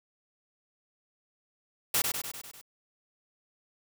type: noise with echo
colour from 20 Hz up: white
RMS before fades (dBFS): -26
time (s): 1.94-2.02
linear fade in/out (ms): 5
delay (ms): 99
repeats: 6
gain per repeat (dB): -4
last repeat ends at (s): 2.614
effects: none